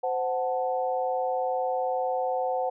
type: chord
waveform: sine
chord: F# diminished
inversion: second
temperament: equal with one note detuned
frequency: 517.8 / 740 / 880 Hz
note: C5 / F#5 / A5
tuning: -18 / 0 / 0 cents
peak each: -28 / -28 / -34 dBFS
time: 0.03-2.7 s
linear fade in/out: 10 ms
effects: none